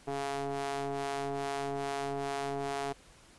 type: ring-modulated tone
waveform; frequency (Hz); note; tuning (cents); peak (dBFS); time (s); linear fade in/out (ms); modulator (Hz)
sawtooth; 139.8; C#3; +15; -26; 0.07-2.93; 10; 558
effects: pink hiss -58 dBFS RMS until 3.38 s + resampled to 24000 Hz